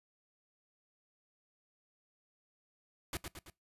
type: noise with echo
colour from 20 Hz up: pink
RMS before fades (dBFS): -38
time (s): 3.13-3.17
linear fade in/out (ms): 2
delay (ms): 110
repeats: 3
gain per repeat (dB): -5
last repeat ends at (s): 3.5
effects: noise-tail reverb RT60 0.2 s tail -22 dB re dry + resampled to 32000 Hz

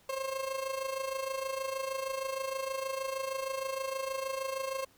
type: tone with amplitude modulation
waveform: 30% pulse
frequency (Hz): 534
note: C5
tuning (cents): +35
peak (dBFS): -28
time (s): 0.09-4.85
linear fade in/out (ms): 5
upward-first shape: sine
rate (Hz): 26.4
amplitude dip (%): 65
effects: pink hiss -64 dBFS RMS until 4.97 s

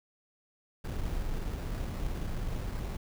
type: noise with sample-and-hold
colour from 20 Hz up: brown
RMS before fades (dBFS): -34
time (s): 0.84-2.97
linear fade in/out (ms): 10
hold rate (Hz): 3150
effects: none

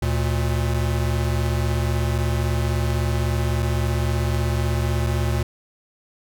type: tone pair together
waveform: square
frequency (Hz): 73.51 / 117.2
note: D2 / A#2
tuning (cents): +2 / +10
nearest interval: minor sixth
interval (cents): 808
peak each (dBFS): -23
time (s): 0.02-5.43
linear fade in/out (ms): 5
effects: none

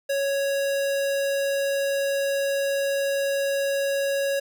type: tone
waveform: square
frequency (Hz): 554.4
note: C#5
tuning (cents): 0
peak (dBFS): -23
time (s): 0.09-4.4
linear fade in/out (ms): 10
effects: none

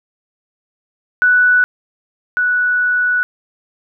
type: tone pair in turn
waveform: sine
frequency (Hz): 1482 / 1475.9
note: F#6 / F#6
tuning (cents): +2 / -5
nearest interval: unison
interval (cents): 7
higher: first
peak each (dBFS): -8 / -12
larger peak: first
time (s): 1.22-1.64 / 2.37-3.23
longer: second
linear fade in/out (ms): 0
effects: none

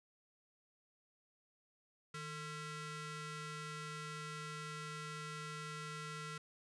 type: ring-modulated tone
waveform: sawtooth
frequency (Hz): 603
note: D5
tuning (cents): +46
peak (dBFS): -37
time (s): 2.14-6.38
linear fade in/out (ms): 5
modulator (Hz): 759
effects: resampled to 22050 Hz

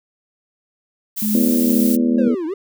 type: noise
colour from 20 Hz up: violet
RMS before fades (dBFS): -24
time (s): 1.16-1.97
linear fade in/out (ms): 20
type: tone with tremolo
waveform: sine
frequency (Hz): 211.9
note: G#3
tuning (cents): +35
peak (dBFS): -16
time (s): 1.22-2.28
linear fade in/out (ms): 5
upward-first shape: triangle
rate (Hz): 2.1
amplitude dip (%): 65
type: harmonic tone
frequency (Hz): 81.9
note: E2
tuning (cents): -11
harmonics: 3 / 4 / 5 / 6 / 7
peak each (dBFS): -15 / -22 / -30 / -29 / -32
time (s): 1.34-2.35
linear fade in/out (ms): 10
type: linear two-way sweep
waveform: triangle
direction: down then up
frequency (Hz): 554 to 301.8 to 417.5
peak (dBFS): -19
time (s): 2.18-2.54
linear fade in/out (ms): 5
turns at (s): 2.46
effects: none

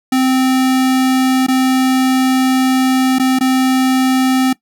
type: tone with dropouts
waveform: square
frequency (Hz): 260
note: C4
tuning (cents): -11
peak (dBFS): -11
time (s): 0.12-4.53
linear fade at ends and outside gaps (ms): 5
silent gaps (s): 1.466-1.483 / 3.186-3.196 / 3.389-3.408
effects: noise-tail reverb RT60 0.1 s tail -20 dB re dry

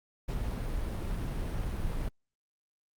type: noise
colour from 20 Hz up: brown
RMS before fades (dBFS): -33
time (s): 0.28-2.09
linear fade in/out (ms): 10
effects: Opus 48 kbps

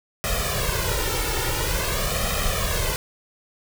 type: noise with flanger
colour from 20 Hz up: pink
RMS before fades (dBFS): -24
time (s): 0.24-2.96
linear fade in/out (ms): 0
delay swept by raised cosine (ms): 1.6 to 2.25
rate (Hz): 0.48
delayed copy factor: +1
effects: none

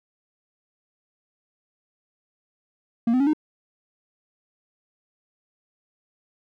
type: tone with pitch steps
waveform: triangle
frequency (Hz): 232.3 / 254.8 / 279.5 / 306.5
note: A#3 / C4 / C#4 / D#4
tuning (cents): -6 / -46 / +14 / -26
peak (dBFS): -15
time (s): 3.07-3.334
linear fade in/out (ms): 5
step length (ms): 66
effects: none

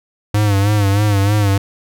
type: tone with vibrato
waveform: square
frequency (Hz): 101.9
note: G#2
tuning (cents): -32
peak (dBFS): -12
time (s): 0.34-1.58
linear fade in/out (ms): 5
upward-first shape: sine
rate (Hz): 3.2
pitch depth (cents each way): 70
effects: none

